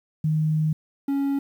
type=tone pair in turn; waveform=sine / triangle; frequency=155.56 / 278 Hz; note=D#3 / C#4; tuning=0 / +5 cents; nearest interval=minor seventh; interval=1005 cents; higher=second; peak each=-19 dBFS; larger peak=neither; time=0.24-0.73 / 1.08-1.39 s; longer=first; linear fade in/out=5 ms; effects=9-bit